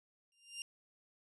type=tone with exponential growth; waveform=20% pulse; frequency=2794 Hz; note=F7; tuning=in tune; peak=-34 dBFS; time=0.32-0.62 s; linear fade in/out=1 ms; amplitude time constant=65 ms; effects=resampled to 32000 Hz